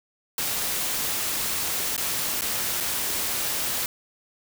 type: noise with dropouts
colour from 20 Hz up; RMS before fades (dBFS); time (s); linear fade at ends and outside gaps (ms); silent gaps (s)
white; -27; 0.38-3.86; 1; 1.965-1.978 / 2.41-2.419 / 2.803-2.807
effects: none